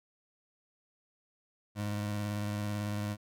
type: tone with vibrato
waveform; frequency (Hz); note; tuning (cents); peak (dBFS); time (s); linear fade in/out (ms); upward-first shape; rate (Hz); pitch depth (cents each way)
25% pulse; 103.83; G#2; 0; -29; 1.75-3.17; 50; square; 18; 18
effects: none